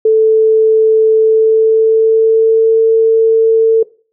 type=tone with pitch glide; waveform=sine; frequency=440 to 448.2 Hz; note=A4 to A4; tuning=0 to +32 cents; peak=-5 dBFS; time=0.05-3.83 s; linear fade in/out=5 ms; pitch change=+32 cents; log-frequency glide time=1.14-2.8 s; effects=noise-tail reverb RT60 0.4 s tail -20 dB re dry